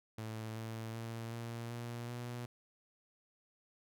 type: tone with pitch steps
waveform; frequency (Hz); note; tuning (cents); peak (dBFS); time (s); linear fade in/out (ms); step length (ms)
sawtooth; 110.5 / 112.5 / 114.53 / 116.6 / 118.7 / 120.85; A2 / A2 / A#2 / A#2 / A#2 / B2; +8 / +39 / -30 / +1 / +32 / -37; -37; 0.18-2.46; 5; 380
effects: none